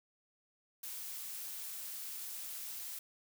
blue noise, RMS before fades -44 dBFS, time 0.83-2.99 s, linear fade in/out 5 ms, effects none

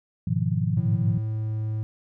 sine chord, F half-diminished seventh, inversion first, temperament equal, 103.83 / 123.47 / 155.56 / 174.61 Hz, Ab2 / Cb3 / Eb3 / F3, 0 / 0 / 0 / 0 cents, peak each -27 dBFS, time 0.27-1.18 s, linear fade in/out 5 ms
triangle tone with pitch glide, 110 to 108.86 Hz, A2 to A2, 0 to -18 cents, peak -23 dBFS, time 0.77-1.83 s, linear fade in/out 0 ms, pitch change -18 cents, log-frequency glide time 0.96-1.57 s
effects none

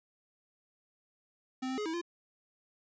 square tone with pitch steps, 258.9 / 261.2 / 420.5 / 322.8 / 344.7 Hz, C4 / C4 / G#4 / E4 / F4, -18 / -3 / +22 / -36 / -23 cents, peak -34 dBFS, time 1.62-2.015 s, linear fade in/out 10 ms, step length 79 ms, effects resampled to 16000 Hz + 12-bit

